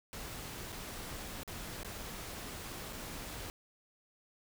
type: noise with dropouts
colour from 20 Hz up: pink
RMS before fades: -44 dBFS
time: 0.13-3.5 s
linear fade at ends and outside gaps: 0 ms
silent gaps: 0.721-0.726 / 1.433-1.477 / 1.832-1.847 / 2.926-2.93 s
effects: none